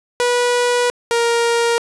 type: tone pair in turn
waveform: sawtooth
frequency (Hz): 487.7 / 468.3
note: B4 / A#4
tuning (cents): -22 / +8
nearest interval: minor second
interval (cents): 70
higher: first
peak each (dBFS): -10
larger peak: neither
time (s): 0.2-0.9 / 1.11-1.78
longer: first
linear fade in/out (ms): 0
effects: resampled to 24000 Hz + 7-bit

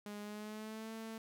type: tone with pitch glide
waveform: sawtooth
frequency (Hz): 207 to 223.1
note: G#3 to A3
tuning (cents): -5 to +24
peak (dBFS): -40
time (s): 0.06-1.18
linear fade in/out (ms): 2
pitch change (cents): +129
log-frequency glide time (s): 0.21-0.92
effects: none

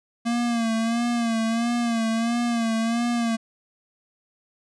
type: tone with vibrato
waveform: square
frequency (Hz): 231.4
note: A#3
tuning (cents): -13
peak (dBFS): -22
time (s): 0.25-3.37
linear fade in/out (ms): 20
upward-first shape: sine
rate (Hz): 1.5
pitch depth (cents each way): 57
effects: resampled to 22050 Hz

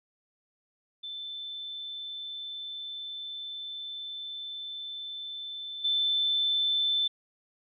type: tone with level steps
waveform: sine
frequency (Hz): 3531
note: A7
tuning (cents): +5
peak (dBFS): -36 / -24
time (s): 1.03-7.08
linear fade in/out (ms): 10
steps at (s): 5.84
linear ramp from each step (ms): 10
effects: none

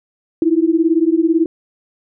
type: beating tone pair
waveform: sine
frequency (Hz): 318.7 / 336.7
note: D#4 / E4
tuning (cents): +42 / +37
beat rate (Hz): 18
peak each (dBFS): -14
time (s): 0.42-1.46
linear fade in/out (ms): 2
effects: none

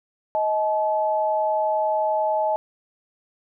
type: tone pair together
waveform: sine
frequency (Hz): 629 / 860.1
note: D#5 / A5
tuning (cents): +19 / -40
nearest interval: perfect fourth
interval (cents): 541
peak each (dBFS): -22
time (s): 0.35-2.56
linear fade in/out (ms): 0
effects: none

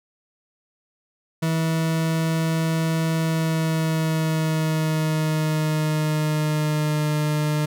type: tone with pitch glide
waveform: 40% pulse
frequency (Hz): 161.9 to 151.06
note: E3 to D3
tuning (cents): -31 to +49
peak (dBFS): -19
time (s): 1.42-7.66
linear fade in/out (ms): 10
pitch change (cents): -120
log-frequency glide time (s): 3.15-7.12
effects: none

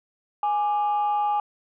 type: tone pair together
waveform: sine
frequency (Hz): 830.6 / 1183.2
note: G#5 / D6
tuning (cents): 0 / +13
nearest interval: tritone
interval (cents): 613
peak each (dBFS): -20 / -29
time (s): 0.43-1.4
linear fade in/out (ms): 2
effects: tanh soft clip ceiling -16 dBFS

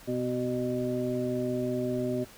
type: harmonic tone with a mistuned harmonic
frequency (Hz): 125.5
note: B2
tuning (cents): +28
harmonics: 1 / 2 / 3 / 5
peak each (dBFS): -36 / -31 / -32 / -34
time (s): 0.07-2.25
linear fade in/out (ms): 20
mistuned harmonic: 5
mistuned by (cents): -46
effects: pink hiss -51 dBFS RMS until 2.37 s

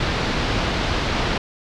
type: low-pass noise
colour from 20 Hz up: pink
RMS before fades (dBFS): -22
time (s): 0-1.38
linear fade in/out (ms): 5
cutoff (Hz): 4700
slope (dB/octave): 24
effects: none

